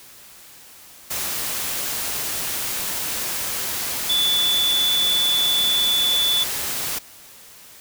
sine tone in noise, 3469 Hz, A7, 25 cents flat, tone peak -17 dBFS, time 4.09-6.44 s, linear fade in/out 10 ms, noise white, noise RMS -26 dBFS, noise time 1.1-6.99 s, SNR +6 dB, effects white hiss -45 dBFS RMS until 7.8 s

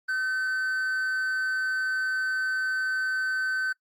triangle tone with amplitude modulation, 1527 Hz, G6, 46 cents flat, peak -22 dBFS, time 0.08-3.73 s, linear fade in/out 10 ms, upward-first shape sine, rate 268 Hz, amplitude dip 30%, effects noise-tail reverb RT60 0.1 s tail -23 dB re dry + Opus 24 kbps

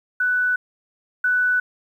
sine tone pair in turn, 1489 / 1489 Hz, F#6 / F#6, +11 / +11 cents, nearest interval unison, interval 0 cents, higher neither, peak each -17 / -16 dBFS, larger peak second, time 0.2-0.56 / 1.24-1.6 s, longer neither, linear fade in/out 5 ms, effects 9-bit

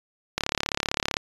click train, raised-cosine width 0.2 ms, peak -6 dBFS, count 29, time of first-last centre 0.38-1.169 s, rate 35.5 Hz, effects resampled to 24000 Hz

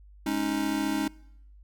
square chord, Ab suspended fourth, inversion none, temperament just, 207.7 / 276.9 / 311.5 Hz, Ab3 / Db4 / Eb4, 0 / -2 / +2 cents, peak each -34 / -31 / -30 dBFS, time 0.26-1.08 s, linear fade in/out 5 ms, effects noise-tail reverb RT60 0.8 s tail -24 dB re dry + added 50 Hz sine -49 dBFS peak until 1.63 s

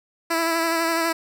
10% pulse tone with vibrato, 330.6 Hz, E4, 5 cents sharp, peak -12 dBFS, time 0.3-1.13 s, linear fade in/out 10 ms, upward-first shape sine, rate 12 Hz, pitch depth 24 cents each way, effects none

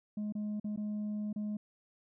sine tone with dropouts, 210 Hz, G#3, 19 cents sharp, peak -31 dBFS, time 0.17-1.57 s, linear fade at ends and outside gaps 5 ms, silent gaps 0.324-0.351 / 0.599-0.643 / 0.762-0.774 / 1.329-1.36 s, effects tanh soft clip ceiling -33 dBFS

